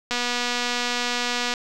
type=click train; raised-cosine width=0.2 ms; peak=-8 dBFS; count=348; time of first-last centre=0.11-1.538 s; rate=243 Hz; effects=none